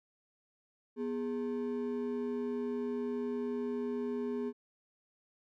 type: ring-modulated tone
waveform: triangle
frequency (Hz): 328.9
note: E4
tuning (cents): -4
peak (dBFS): -28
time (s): 0.96-4.53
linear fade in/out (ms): 50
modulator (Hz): 84.2
effects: none